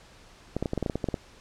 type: clicks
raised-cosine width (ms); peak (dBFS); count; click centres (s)
2; -14; 12; 0.566 / 0.626 / 0.658 / 0.734 / 0.777 / 0.827 / 0.862 / 0.898 / 0.956 / 1.042 / 1.087 / 1.142
effects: pink hiss -53 dBFS RMS until 1.4 s + low-pass 7000 Hz 12 dB/octave